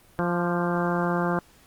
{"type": "harmonic tone with a mistuned harmonic", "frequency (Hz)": 174.61, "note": "F3", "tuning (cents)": 0, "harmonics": [1, 2, 3, 4, 5, 6, 7, 8, 9], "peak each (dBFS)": [-26, -29, -31, -32, -33, -34, -34, -35, -36], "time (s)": [0.19, 1.39], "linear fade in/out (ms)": 0, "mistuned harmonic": 7, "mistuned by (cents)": -38, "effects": ["pink hiss -56 dBFS RMS until 1.66 s", "Opus 32 kbps"]}